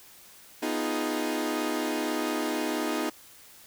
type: chord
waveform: sawtooth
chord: F half-diminished seventh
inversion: second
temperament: equal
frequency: 246.9 / 311.1 / 349.2 / 415.3 Hz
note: Cb4 / Eb4 / F4 / Ab4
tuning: 0 / 0 / 0 / 0 cents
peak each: -30 / -26 / -32 / -31 dBFS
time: 0.62-3.1 s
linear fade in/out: 10 ms
effects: white hiss -52 dBFS RMS until 3.66 s